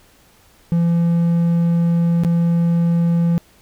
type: tone with dropouts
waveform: triangle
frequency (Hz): 169.6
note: E3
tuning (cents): +50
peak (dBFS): -11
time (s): 0.72-3.38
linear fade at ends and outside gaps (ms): 0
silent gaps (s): 2.236-2.248
effects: pink hiss -52 dBFS RMS until 3.61 s